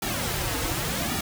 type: noise with flanger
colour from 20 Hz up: pink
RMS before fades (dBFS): -28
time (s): 0.02-1.21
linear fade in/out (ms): 5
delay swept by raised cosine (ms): 1.9 to 5.2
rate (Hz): 0.89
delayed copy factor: -0.85
effects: none